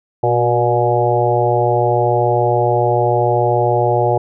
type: harmonic tone with a mistuned harmonic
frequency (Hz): 120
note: B2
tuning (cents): -49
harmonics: 1 / 3 / 4 / 5 / 6 / 7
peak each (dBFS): -19 / -19 / -19 / -19 / -19 / -19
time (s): 0.23-4.18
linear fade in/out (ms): 5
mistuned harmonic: 3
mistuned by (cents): +33
effects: none